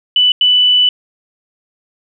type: tone bursts at uneven times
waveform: sine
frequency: 2981 Hz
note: F#7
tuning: 12 cents sharp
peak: -7 dBFS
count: 2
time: 0.16-0.32 / 0.41-0.89 s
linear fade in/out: 2 ms
effects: none